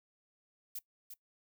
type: noise with echo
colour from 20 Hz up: violet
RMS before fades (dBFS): -41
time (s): 0.75-0.79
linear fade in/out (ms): 5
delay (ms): 350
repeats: 1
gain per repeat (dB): -7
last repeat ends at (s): 1.14
effects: noise-tail reverb RT60 0.1 s tail -19 dB re dry